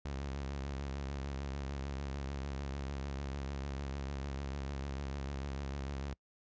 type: tone with vibrato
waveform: sawtooth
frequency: 69 Hz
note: C#2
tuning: 7 cents flat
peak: -34 dBFS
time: 0.05-6.14 s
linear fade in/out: 5 ms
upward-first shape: sine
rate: 6.7 Hz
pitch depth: 64 cents each way
effects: noise-tail reverb RT60 0.1 s tail -25 dB re dry + resampled to 16000 Hz